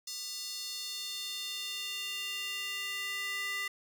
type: tone with high-pass filter sweep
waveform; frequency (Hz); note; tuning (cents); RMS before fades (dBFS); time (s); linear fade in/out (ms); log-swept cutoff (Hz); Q
square; 398.1; G4; +27; -38; 0.07-3.68; 5; 5100 to 1900; 2.6
effects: none